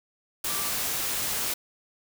sine tone in noise, 1174.7 Hz, D6, in tune, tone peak -39 dBFS, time 0.48-0.7 s, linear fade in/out 5 ms, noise white, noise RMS -29 dBFS, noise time 0.44-1.54 s, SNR -13 dB, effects none

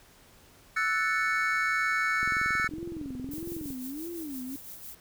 triangle chord, F# minor seventh, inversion third, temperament equal, 1318.5 / 1480 / 1760 / 2217 Hz, E6 / F#6 / A6 / C#7, 0 / 0 / 0 / 0 cents, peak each -29 dBFS, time 0.76-2.68 s, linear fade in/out 10 ms
click train, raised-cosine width 3 ms, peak -28 dBFS, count 33, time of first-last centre 2.23-3.705 s, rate 21.7 Hz
sine tone with vibrato, 295 Hz, D4, 8 cents sharp, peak -35 dBFS, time 2.71-4.56 s, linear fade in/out 2 ms, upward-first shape sine, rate 1.6 Hz, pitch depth 270 cents each way
violet noise with tremolo, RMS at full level -42 dBFS, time 3.31-4.95 s, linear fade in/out 5 ms, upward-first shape sine, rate 5.9 Hz, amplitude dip 50%
effects pink hiss -57 dBFS RMS until 5 s

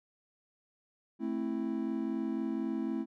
triangle chord, A minor, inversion none, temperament just, 220 / 264 / 330 Hz, A3 / C4 / E4, 0 / +16 / +2 cents, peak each -34 dBFS, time 1.19-3.06 s, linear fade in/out 50 ms, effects none

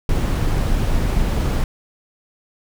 brown noise, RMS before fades -18 dBFS, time 0.09-1.64 s, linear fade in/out 2 ms, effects none

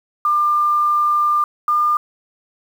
sine tone pair in turn, 1196 / 1204.3 Hz, D6 / D6, +31 / +43 cents, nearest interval unison, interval 12 cents, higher second, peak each -13 dBFS, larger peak neither, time 0.25-1.44 / 1.68-1.97 s, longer first, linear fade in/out 2 ms, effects 7-bit

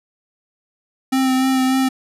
square tone with vibrato, 261.6 Hz, C4, in tune, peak -15 dBFS, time 1.12-1.89 s, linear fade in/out 10 ms, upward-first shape sine, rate 3.4 Hz, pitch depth 18 cents each way, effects resampled to 32000 Hz

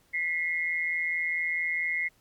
sine tone pair together, 1975.5 / 2140 Hz, B6 / C7, 0 / +38 cents, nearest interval minor second, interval 138 cents, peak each -30 / -28 dBFS, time 0.13-2.09 s, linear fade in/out 20 ms, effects pink hiss -65 dBFS RMS until 2.2 s + MP3 96 kbps

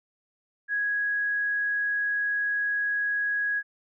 sine tone, 1661.2 Hz, G#6, in tune, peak -24 dBFS, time 0.68-3.63 s, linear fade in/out 50 ms, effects none

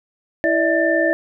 sine tone cluster, 329.3 / 586 / 647 / 1781 Hz, E4 / D5 / E5 / A6, -2 / -4 / -32 / +21 cents, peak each -20 dBFS, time 0.44-1.13 s, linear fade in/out 0 ms, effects none

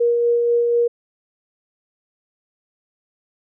sine tone with tremolo, 473.8 Hz, A#4, 28 cents sharp, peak -13 dBFS, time 0-0.88 s, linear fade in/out 10 ms, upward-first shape sine, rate 4.1 Hz, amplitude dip 25%, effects none

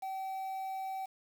triangle tone with quantisation, 767 Hz, G5, 38 cents flat, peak -34 dBFS, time 0.02-1.06 s, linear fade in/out 10 ms, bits 9, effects none

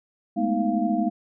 sine tone cluster, 209.1 / 221.5 / 245.4 / 314.4 / 695 Hz, G#3 / A3 / B3 / D#4 / F5, +12 / +12 / -11 / +18 / -9 cents, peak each -27 dBFS, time 0.36-1.1 s, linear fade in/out 20 ms, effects none

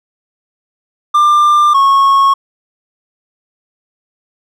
triangle tone pair in turn, 1192 / 1097.4 Hz, D6 / C#6, +25 / -18 cents, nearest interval minor second, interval 143 cents, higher first, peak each -4 dBFS, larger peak neither, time 1.14-1.74 / 1.74-2.34 s, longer neither, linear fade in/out 10 ms, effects none

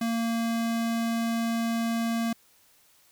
square tone, 229.8 Hz, A#3, 25 cents flat, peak -26 dBFS, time 0.01-2.33 s, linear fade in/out 5 ms, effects white hiss -61 dBFS RMS until 3.11 s

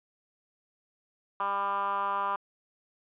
10% pulse tone with band-pass filter, 199.2 Hz, G3, 28 cents sharp, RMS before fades -30 dBFS, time 1.4-2.36 s, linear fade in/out 2 ms, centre 1100 Hz, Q 4.9, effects resampled to 8000 Hz

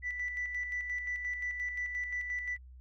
sine tone with tremolo, 1975.5 Hz, B6, in tune, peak -31 dBFS, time 0.02-2.58 s, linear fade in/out 50 ms, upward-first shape square, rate 5.7 Hz, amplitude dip 45%, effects tanh soft clip ceiling -28 dBFS + added 63 Hz sine -49 dBFS peak until 2.8 s

